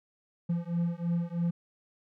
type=beating tone pair; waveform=triangle; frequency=169.6 / 172.7 Hz; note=E3 / F3; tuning=+50 / -19 cents; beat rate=3.1 Hz; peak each=-29 dBFS; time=0.49-1.51 s; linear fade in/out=10 ms; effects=none